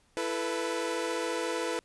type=chord; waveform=sawtooth; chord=E suspended fourth; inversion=none; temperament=equal with one note detuned; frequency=334.4 / 440 / 493.9 Hz; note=E4 / A4 / B4; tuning=+25 / 0 / 0 cents; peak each=-31 / -32 / -29 dBFS; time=0.17-1.79 s; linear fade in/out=0 ms; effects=pink hiss -67 dBFS RMS until 1.84 s + resampled to 24000 Hz